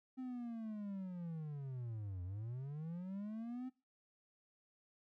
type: linear two-way sweep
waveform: triangle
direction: down then up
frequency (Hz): 261 to 87.31 to 261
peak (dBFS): -40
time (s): 0.17-3.7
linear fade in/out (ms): 20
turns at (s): 2.23
effects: noise-tail reverb RT60 0.3 s tail -20 dB re dry